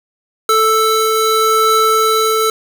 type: tone pair together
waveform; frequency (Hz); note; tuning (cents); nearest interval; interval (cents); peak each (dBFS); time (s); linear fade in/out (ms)
square; 440 / 1320.8; A4 / E6; 0 / +3; octave + perfect fifth; 1903; -15 / -13; 0.49-2.5; 2
effects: none